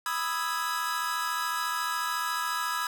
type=chord; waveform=45% pulse; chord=E major seventh; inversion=second; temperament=equal; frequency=987.8 / 1244.5 / 1318.5 / 1661.2 Hz; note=B5 / D#6 / E6 / G#6; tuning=0 / 0 / 0 / 0 cents; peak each=-34 dBFS; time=0.06-2.87 s; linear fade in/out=2 ms; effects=none